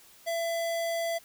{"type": "tone", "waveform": "square", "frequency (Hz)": 670, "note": "E5", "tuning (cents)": 28, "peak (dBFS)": -29, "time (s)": [0.26, 1.19], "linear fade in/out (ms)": 20, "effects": ["white hiss -56 dBFS RMS until 1.24 s"]}